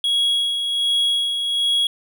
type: tone with tremolo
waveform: triangle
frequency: 3322 Hz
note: G#7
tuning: in tune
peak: -14 dBFS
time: 0.04-1.87 s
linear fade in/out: 2 ms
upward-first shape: sine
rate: 1.3 Hz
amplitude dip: 45%
effects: none